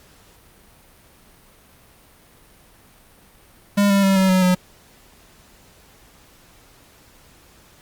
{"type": "tone with pitch steps", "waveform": "square", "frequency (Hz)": [202.2, 198.04, 193.96, 189.97, 186.06, 182.23], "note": ["G#3", "G3", "G3", "F#3", "F#3", "F#3"], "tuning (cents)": [-46, 18, -18, 46, 10, -26], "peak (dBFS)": -14, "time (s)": [3.77, 4.55], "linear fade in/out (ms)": 10, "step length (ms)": 130, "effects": ["pink hiss -51 dBFS RMS until 7.81 s", "Opus 48 kbps"]}